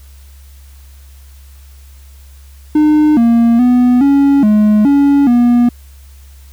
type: tone with pitch steps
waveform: triangle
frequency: 303.3 / 233 / 247.2 / 279.6 / 211.4 / 282.2 / 240.9 Hz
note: D#4 / A#3 / B3 / C#4 / G#3 / C#4 / B3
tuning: -44 / -1 / +2 / +15 / +31 / +31 / -43 cents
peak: -4 dBFS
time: 2.75-5.69 s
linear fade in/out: 5 ms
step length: 420 ms
effects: added 68 Hz sine -35 dBFS peak until 6.52 s + white hiss -48 dBFS RMS until 6.52 s